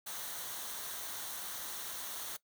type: noise with comb filter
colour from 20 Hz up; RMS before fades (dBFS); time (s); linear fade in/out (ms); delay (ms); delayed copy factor
white; -42; 0.06-2.37; 10; 0.4; -0.5
effects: noise-tail reverb RT60 0.1 s tail -19 dB re dry